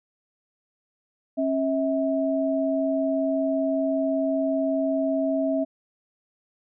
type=tone pair together; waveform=sine; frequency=271.6 / 646.4 Hz; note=C#4 / E5; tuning=-35 / -34 cents; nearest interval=octave + minor third; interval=1501 cents; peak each=-24 / -24 dBFS; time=1.37-5.65 s; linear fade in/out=20 ms; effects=none